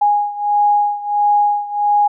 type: beating tone pair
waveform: sine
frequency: 825 / 826.5 Hz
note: G#5 / G#5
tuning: -12 / -9 cents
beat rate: 1.5 Hz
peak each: -14 / -17 dBFS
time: 0.01-2.08 s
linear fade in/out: 10 ms
effects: none